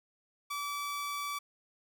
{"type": "tone", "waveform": "sawtooth", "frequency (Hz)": 1153, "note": "D6", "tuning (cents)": -32, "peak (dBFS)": -31, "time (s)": [0.5, 1.39], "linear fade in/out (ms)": 10, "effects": []}